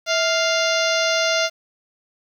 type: harmonic tone with a mistuned harmonic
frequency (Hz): 698.5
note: F5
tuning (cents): 0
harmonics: 1 / 2 / 3 / 4 / 5 / 6 / 7 / 8 / 9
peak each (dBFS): -21 / -24 / -26 / -27 / -28 / -29 / -29 / -30 / -31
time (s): 0.06-1.5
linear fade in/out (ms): 50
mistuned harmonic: 1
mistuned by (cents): -120
effects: 8-bit